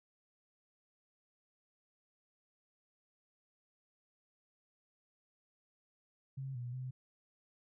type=tone with pitch steps; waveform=sine; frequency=134.4 / 122 / 128.5 Hz; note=C3 / B2 / C3; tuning=+47 / -21 / -31 cents; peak=-39 dBFS; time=6.37-6.91 s; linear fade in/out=10 ms; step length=180 ms; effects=none